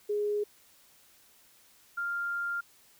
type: tone pair in turn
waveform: sine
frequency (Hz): 415.3 / 1396.9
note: G#4 / F6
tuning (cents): 0 / 0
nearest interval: octave + major sixth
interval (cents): 2100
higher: second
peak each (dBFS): -27 / -30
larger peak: first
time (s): 0.09-0.44 / 1.97-2.61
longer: second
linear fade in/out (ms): 10
effects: white hiss -61 dBFS RMS until 2.99 s